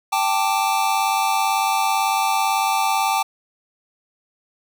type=chord; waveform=square; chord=G suspended second; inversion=none; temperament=just; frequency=784 / 882 / 1176 Hz; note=G5 / A5 / D6; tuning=0 / +4 / +2 cents; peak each=-22 / -22 / -25 dBFS; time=0.12-3.23 s; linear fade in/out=10 ms; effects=none